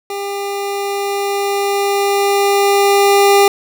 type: tone with level ramp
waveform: 25% pulse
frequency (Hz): 400.5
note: G4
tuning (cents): +37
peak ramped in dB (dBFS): -17 to -3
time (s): 0.1-3.48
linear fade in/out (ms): 2
effects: none